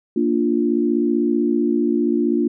sine chord, Bb major, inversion none, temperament equal, 233.1 / 293.7 / 349.2 Hz, Bb3 / D4 / F4, 0 / 0 / 0 cents, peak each -20 dBFS, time 0.16-2.48 s, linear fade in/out 5 ms, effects none

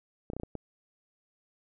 clicks, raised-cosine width 2 ms, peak -23 dBFS, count 6, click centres 0.301 / 0.334 / 0.366 / 0.399 / 0.434 / 0.553 s, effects none

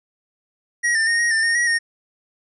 square tone with pitch steps, 1900 / 1792 / 1851 / 1879 / 1791 / 1843 / 1910 / 1846 Hz, A#6 / A6 / A#6 / A#6 / A6 / A#6 / A#6 / A#6, +33 / +31 / -13 / +13 / +30 / -20 / +42 / -17 cents, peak -17 dBFS, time 0.83-1.79 s, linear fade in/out 20 ms, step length 120 ms, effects resampled to 24000 Hz

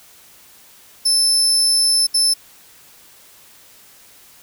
30% pulse tone bursts at uneven times, 5274 Hz, E8, in tune, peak -9 dBFS, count 2, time 1.05-2.07 / 2.14-2.34 s, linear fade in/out 10 ms, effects white hiss -47 dBFS RMS until 4.42 s

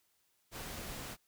pink noise, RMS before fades -44 dBFS, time 0.51-1.17 s, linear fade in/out 50 ms, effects white hiss -75 dBFS RMS until 1.27 s

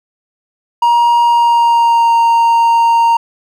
triangle tone with pitch glide, 946 to 927.1 Hz, A#5 to A#5, +25 to -10 cents, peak -5 dBFS, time 0.82-3.17 s, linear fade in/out 5 ms, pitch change -35 cents, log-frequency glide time 1.22-2.14 s, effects none

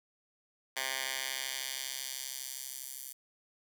10% pulse tone with high-pass filter sweep, 132.6 Hz, C3, 23 cents sharp, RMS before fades -39 dBFS, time 0.76-3.13 s, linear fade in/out 10 ms, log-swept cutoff 1500 to 9600 Hz, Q 0.77, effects none

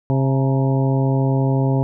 harmonic tone with a mistuned harmonic, 134.1 Hz, C3, 43 cents sharp, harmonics 1 / 2 / 3 / 4 / 5 / 6 / 7, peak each -16 / -22 / -26 / -28 / -30 / -32 / -33 dBFS, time 0.1-1.83 s, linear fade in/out 0 ms, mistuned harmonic 6, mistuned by +90 cents, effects none

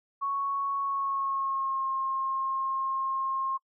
sine tone with pitch glide, 1108.7 to 1069.1 Hz, C#6 to C6, 0 to +37 cents, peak -27 dBFS, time 0.21-3.58 s, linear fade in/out 20 ms, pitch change -63 cents, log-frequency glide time 0.8-1.89 s, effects noise-tail reverb RT60 0.1 s tail -25 dB re dry

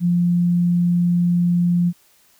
sine tone, 174.61 Hz, F3, in tune, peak -14 dBFS, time 0-1.93 s, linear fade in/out 50 ms, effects white hiss -56 dBFS RMS until 2.39 s

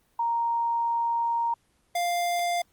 sine / square tone pair in turn, 932.3 / 698.4 Hz, A#5 / F5, 0 / 0 cents, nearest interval perfect fourth, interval 500 cents, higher first, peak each -23 / -25 dBFS, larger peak first, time 0.19-1.54 / 1.95-2.62 s, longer first, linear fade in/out 5 ms, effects pink hiss -67 dBFS RMS until 2.72 s + Opus 24 kbps

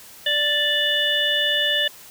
harmonic tone, 587.3 Hz, D5, in tune, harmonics 1 / 3 / 5 / 6, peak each -28 / -23 / -22 / -23 dBFS, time 0.26-1.88 s, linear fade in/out 5 ms, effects white hiss -44 dBFS RMS until 2.1 s

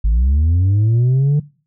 sine linear sweep, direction up, 49 to 149.7 Hz, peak -8 dBFS, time 0.04-1.4 s, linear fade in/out 10 ms, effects noise-tail reverb RT60 0.4 s tail -22 dB re dry + tanh soft clip ceiling -10 dBFS

